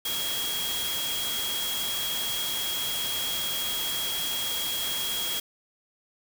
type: tone in noise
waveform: sine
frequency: 3286 Hz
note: G#7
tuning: 19 cents flat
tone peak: -30 dBFS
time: 0.05-5.4 s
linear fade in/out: 5 ms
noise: white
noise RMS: -32 dBFS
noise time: 0.05-5.4 s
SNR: -1 dB
effects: none